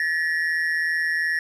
triangle ring-modulated tone, 1818 Hz, A#6, 44 cents flat, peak -16 dBFS, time 0-1.39 s, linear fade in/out 0 ms, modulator 81.3 Hz, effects resampled to 32000 Hz

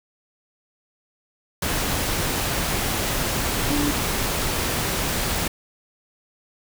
sine tone in noise, 291.2 Hz, D4, 15 cents flat, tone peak -22 dBFS, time 3.7-3.91 s, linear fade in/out 5 ms, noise pink, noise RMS -24 dBFS, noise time 1.62-5.48 s, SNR -1 dB, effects none

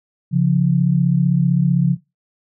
sine tone pair together, 138.59 / 174.21 Hz, C#3 / F3, 0 / -4 cents, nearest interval major third, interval 396 cents, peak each -15 dBFS, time 0.31-1.97 s, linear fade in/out 50 ms, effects noise-tail reverb RT60 0.2 s tail -18 dB re dry

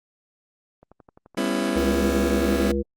click train, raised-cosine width 1 ms, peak -33 dBFS, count 12, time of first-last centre 0.83-1.778 s, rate 11.6 Hz
30% pulse chord, C# half-diminished seventh, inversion second, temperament just, 199.57 / 249.5 / 277.2 / 332.6 Hz, G3 / B3 / C#4 / E4, +31 / +18 / 0 / +16 cents, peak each -25 dBFS, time 1.37-2.72 s, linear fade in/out 5 ms
harmonic tone, 68.7 Hz, C#2, 15 cents flat, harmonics 1 / 3 / 5 / 7, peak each -27 / -27 / -27 / -27 dBFS, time 1.75-2.83 s, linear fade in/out 20 ms
effects Opus 32 kbps

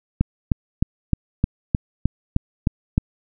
click train, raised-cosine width 5 ms, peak -4 dBFS, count 10, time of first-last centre 0.21-2.979 s, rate 3.25 Hz, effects none

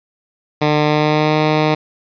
10% pulse tone with pitch glide, 150.4 to 153.83 Hz, D3 to D#3, +42 to -19 cents, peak -4 dBFS, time 0.61-1.75 s, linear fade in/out 10 ms, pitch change +39 cents, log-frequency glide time 0.86-1.36 s, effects resampled to 11025 Hz + 7-bit

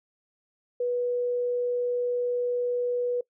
sine tone, 488.8 Hz, B4, 18 cents flat, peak -24 dBFS, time 0.8-3.21 s, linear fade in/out 5 ms, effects noise-tail reverb RT60 0.1 s tail -22 dB re dry

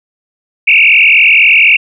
sine tone with frequency modulation, 2500 Hz, D#7, 8 cents sharp, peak -3 dBFS, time 0.67-1.77 s, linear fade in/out 10 ms, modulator 43.9 Hz, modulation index 6.4, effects none

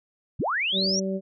sine linear sweep, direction up, 47.82 to 5920 Hz, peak -23 dBFS, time 0.39-1 s, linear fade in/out 10 ms
harmonic tone, 191.8 Hz, G3, 37 cents flat, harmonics 1 / 2 / 3, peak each -27 / -31 / -32 dBFS, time 0.72-1.21 s, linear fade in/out 50 ms
effects none

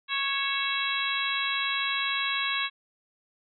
harmonic tone with a mistuned harmonic, 553 Hz, C#5, 4 cents flat, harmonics 2 / 3 / 4 / 5 / 6 / 7, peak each -33 / -33 / -33 / -33 / -33 / -33 dBFS, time 0.08-2.7 s, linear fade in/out 50 ms, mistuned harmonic 5, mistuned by -55 cents, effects none

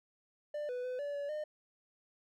triangle tone with pitch steps, 593 / 496 / 504 / 576 / 571 / 607 Hz, D5 / B4 / B4 / D5 / D5 / D#5, +17 / +7 / +35 / -34 / -49 / -43 cents, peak -34 dBFS, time 0.54-1.44 s, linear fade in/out 5 ms, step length 150 ms, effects none

